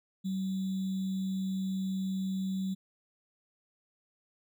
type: tone with sample-and-hold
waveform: sine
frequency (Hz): 190.4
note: F#3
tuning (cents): +50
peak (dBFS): -30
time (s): 0.24-2.75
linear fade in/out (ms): 20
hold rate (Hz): 3675
effects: none

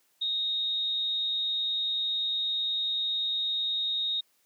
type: tone with amplitude modulation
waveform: sine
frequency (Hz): 3729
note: A#7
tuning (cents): 0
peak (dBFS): -25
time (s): 0.21-4.21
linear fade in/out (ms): 10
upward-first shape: sine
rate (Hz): 208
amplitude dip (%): 35
effects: white hiss -69 dBFS RMS until 4.45 s + high-pass 150 Hz 12 dB/octave

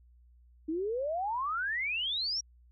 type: exponential sweep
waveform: sine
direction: up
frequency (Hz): 303.8 to 5750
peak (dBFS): -30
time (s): 0.68-2.41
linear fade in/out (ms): 10
effects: added 60 Hz sine -57 dBFS peak until 2.71 s

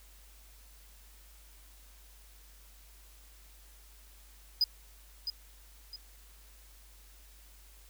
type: tone with echo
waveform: triangle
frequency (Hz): 4978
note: D#8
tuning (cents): 0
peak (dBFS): -22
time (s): 4.61-4.64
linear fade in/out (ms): 2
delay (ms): 660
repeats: 2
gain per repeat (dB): -9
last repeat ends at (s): 5.96
effects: added 50 Hz sine -55 dBFS peak until 7.89 s + white hiss -60 dBFS RMS until 7.89 s

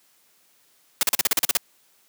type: noise bursts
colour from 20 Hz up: white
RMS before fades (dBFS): -19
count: 10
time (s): 1.01-1.571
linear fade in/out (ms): 2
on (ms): 21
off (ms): 39
effects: white hiss -61 dBFS RMS until 2.08 s + high-pass 150 Hz 12 dB/octave

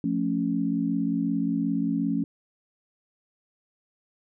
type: chord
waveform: sine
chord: F augmented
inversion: none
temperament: equal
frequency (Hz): 174.61 / 220 / 277.2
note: F3 / A3 / C#4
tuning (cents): 0 / 0 / 0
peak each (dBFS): -29 / -28 / -26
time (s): 0.04-2.24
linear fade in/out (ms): 2
effects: none

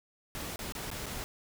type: noise with dropouts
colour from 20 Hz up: pink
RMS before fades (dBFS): -39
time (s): 0.35-1.24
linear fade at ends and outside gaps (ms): 0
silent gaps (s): 0.559-0.591 / 0.722-0.751 / 0.903-0.914 / 1.059-1.065
effects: none

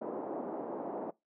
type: band-pass noise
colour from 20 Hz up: pink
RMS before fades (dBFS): -39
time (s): 0.01-1.11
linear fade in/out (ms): 10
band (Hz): 260 to 840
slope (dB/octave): 24
effects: noise-tail reverb RT60 0.2 s tail -22 dB re dry

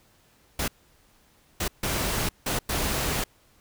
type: noise bursts at uneven times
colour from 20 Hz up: pink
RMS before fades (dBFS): -27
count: 5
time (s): 0.59-0.68 / 1.6-1.68 / 1.83-2.29 / 2.46-2.59 / 2.69-3.24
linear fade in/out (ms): 5
effects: pink hiss -61 dBFS RMS until 3.6 s

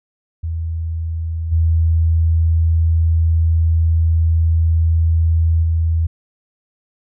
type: tone with level steps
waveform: sine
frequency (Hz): 81.8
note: E2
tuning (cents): -13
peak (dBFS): -19 / -11 / -13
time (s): 0.43-6.07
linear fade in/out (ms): 10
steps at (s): 1.51 / 5.62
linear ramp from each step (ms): 20
effects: none

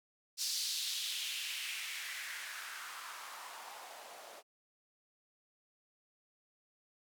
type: noise with band-pass filter sweep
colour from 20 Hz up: blue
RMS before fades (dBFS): -42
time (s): 0.37-4.43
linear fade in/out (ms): 50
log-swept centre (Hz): 5000 to 570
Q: 2.5
effects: none

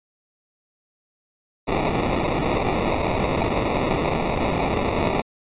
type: noise with sample-and-hold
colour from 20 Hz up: violet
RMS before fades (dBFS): -22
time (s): 1.67-5.22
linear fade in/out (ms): 20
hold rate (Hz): 1575
effects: resampled to 8000 Hz

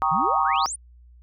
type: chord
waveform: sine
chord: Eb dominant seventh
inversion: first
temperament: equal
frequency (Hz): 784 / 932.3 / 1108.7 / 1244.5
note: G5 / Bb5 / Db6 / Eb6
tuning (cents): 0 / 0 / 0 / 0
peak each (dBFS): -25 / -25 / -24 / -24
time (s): 0.02-0.66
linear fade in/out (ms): 0
type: exponential sweep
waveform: sine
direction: up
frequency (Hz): 142.1 to 9956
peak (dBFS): -28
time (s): 0.11-0.76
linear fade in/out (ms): 10
type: click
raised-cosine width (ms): 0.2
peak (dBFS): -32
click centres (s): 0.559
effects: added 60 Hz sine -47 dBFS peak until 1.22 s

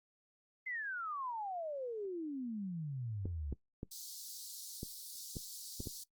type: exponential sweep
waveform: sine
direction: down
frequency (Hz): 2093 to 66.4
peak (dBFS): -38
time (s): 0.66-3.54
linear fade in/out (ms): 10
type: clicks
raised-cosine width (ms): 3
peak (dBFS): -28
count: 7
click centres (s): 3.256 / 3.526 / 3.831 / 4.831 / 5.368 / 5.804 / 5.872
type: high-pass noise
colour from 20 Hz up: pink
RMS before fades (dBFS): -48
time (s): 3.91-6.04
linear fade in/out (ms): 10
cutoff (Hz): 4100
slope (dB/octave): 48
effects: noise-tail reverb RT60 0.1 s tail -21 dB re dry + Opus 24 kbps

